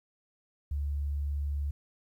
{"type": "tone", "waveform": "sine", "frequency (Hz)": 71.8, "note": "D2", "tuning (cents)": -39, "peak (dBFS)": -29, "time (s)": [0.71, 1.71], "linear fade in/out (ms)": 5, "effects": ["11-bit"]}